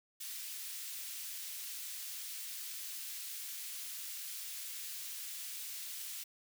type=high-pass noise; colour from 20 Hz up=white; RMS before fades=-44 dBFS; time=0.2-6.24 s; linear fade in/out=10 ms; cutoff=2400 Hz; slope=12 dB/octave; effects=none